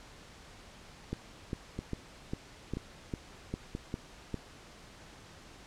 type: two click trains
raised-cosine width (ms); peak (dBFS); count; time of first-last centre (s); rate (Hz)
3; -21 / -23; 9 / 3; 1.13-4.343 / 1.79-3.751; 2.49 / 1.02
effects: pink hiss -53 dBFS RMS until 5.66 s + low-pass 7000 Hz 12 dB/octave